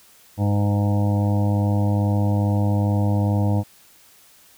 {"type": "harmonic tone with a mistuned harmonic", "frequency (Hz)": 102.4, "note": "G#2", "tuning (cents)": -24, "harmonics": [1, 2, 3, 5, 6, 7, 8, 9], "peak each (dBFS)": [-18, -24, -28, -32, -34, -35, -36, -37], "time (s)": [0.37, 3.64], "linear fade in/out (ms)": 50, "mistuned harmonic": 5, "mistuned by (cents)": -15, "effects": ["white hiss -52 dBFS RMS until 4.57 s"]}